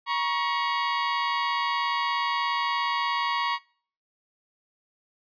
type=tone pair together; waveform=sawtooth; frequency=951.8 / 1108.7 Hz; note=A#5 / C#6; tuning=+36 / 0 cents; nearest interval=minor third; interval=264 cents; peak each=-23 dBFS; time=0.06-3.59 s; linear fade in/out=50 ms; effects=noise-tail reverb RT60 0.5 s tail -24 dB re dry + resampled to 11025 Hz